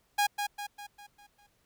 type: tone with echo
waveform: sawtooth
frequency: 820 Hz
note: G#5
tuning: 22 cents flat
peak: -20 dBFS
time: 0.18-0.27 s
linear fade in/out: 10 ms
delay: 200 ms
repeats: 6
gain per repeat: -6 dB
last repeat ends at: 1.47 s
effects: pink hiss -71 dBFS RMS until 1.65 s